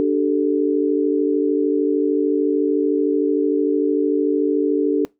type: chord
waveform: sine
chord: D suspended fourth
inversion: none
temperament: equal with one note detuned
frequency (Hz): 293.7 / 386.6 / 440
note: D4 / G4 / A4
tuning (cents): 0 / -24 / 0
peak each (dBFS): -18 / -21 / -20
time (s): 0-5.05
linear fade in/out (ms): 0
effects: noise-tail reverb RT60 0.2 s tail -22 dB re dry